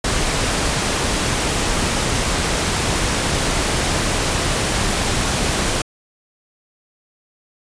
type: noise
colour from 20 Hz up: pink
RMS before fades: -19 dBFS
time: 0.04-5.82 s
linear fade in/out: 5 ms
effects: resampled to 22050 Hz